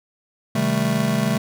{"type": "chord", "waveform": "square", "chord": "A half-diminished seventh", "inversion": "first", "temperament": "just", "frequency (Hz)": [132, 158.4, 198, 220], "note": ["C3", "Eb3", "G3", "A3"], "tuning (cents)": [16, 31, 18, 0], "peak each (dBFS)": [-26, -26, -25, -23], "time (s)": [0.55, 1.38], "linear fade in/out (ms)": 5, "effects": []}